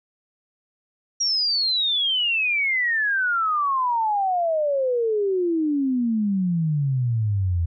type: exponential sweep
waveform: sine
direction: down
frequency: 5700 to 82.2 Hz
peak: -19 dBFS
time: 1.2-7.66 s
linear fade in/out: 10 ms
effects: none